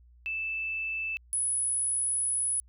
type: tone pair in turn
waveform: sine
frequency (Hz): 2637 / 10159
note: E7 / D#9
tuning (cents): 0 / +35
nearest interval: octave + major seventh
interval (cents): 2335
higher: second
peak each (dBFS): -30 / -26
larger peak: second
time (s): 0.26-1.17 / 1.33-2.6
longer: second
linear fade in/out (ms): 0
effects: added 60 Hz sine -54 dBFS peak until 2.68 s